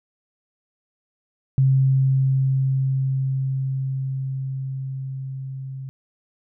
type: tone with level ramp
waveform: sine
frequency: 133.5 Hz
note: C3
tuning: 35 cents sharp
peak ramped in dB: -13 to -30 dBFS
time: 1.58-5.89 s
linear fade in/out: 0 ms
effects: none